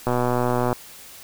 click train, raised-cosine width 1 ms, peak -8 dBFS, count 82, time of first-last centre 0.07-0.729 s, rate 123 Hz, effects white hiss -43 dBFS RMS until 1.23 s

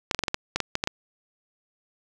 clicks, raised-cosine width 0.2 ms, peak -7 dBFS, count 11, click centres 0.112 / 0.147 / 0.191 / 0.237 / 0.282 / 0.344 / 0.56 / 0.603 / 0.754 / 0.839 / 0.874 s, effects none

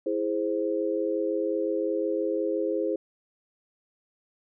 sine chord, E augmented, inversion none, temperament equal, 329.6 / 415.3 / 523.3 Hz, E4 / G#4 / B#4, 0 / 0 / 0 cents, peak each -29 dBFS, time 0.06-2.96 s, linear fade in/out 5 ms, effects none

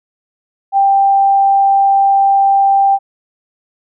sine tone, 788 Hz, G5, 9 cents sharp, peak -7 dBFS, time 0.72-2.99 s, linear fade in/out 50 ms, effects none

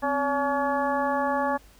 harmonic tone with a mistuned harmonic, 283.3 Hz, C#4, 38 cents sharp, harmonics 1 / 2 / 3 / 4 / 5 / 6, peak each -30 / -28 / -27 / -30 / -39 / -33 dBFS, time 0.02-1.58 s, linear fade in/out 20 ms, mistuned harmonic 1, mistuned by -130 cents, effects added 50 Hz sine -54 dBFS peak until 1.79 s + pink hiss -56 dBFS RMS until 1.79 s

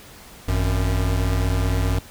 square tone pair together, 52.21 / 92.1 Hz, G#1 / F#2, +10 / -7 cents, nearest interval minor seventh, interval 983 cents, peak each -22 dBFS, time 0.48-1.99 s, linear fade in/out 5 ms, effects pink hiss -44 dBFS RMS until 2.1 s

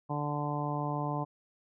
harmonic tone, 146.83 Hz, D3, in tune, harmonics 1 / 2 / 3 / 4 / 5 / 6 / 7, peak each -34 / -38 / -43 / -41 / -39 / -39 / -39 dBFS, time 0.09-1.25 s, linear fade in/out 20 ms, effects none

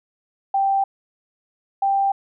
sine tone pair in turn, 784 / 787.7 Hz, G5 / G5, 0 / +8 cents, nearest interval unison, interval 8 cents, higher second, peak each -16 dBFS, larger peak neither, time 0.54-0.84 / 1.82-2.12 s, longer neither, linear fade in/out 5 ms, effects none

